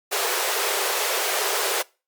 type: high-pass noise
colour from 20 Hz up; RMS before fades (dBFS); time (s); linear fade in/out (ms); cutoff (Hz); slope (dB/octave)
pink; -24; 0.11-1.83; 20; 370; 96
effects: noise-tail reverb RT60 0.3 s tail -23 dB re dry + Opus 48 kbps